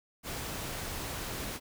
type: noise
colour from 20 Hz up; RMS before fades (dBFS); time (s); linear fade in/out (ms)
pink; -38; 0.23-1.6; 50
effects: none